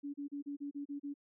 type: tone bursts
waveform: sine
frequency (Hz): 285.3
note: C#4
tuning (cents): +50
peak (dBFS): -38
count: 8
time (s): 0.03-1.141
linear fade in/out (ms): 20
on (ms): 110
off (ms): 33
effects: none